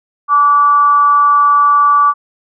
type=tone with amplitude modulation; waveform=sine; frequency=1157 Hz; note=D6; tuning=26 cents flat; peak=-4 dBFS; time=0.28-2.14 s; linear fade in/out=50 ms; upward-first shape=sine; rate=296 Hz; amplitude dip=45%; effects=none